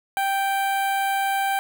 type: tone with notch filter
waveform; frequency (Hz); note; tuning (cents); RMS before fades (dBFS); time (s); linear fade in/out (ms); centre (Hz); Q
sawtooth; 784; G5; 0; -23; 0.17-1.59; 0; 5500; 0.7
effects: none